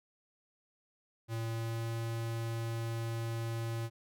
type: tone with pitch glide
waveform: square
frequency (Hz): 113.9 to 114.76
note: A#2 to A#2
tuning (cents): -40 to -27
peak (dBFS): -35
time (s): 1.28-3.9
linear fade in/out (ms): 50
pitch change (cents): +13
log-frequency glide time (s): 1.48-1.9
effects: none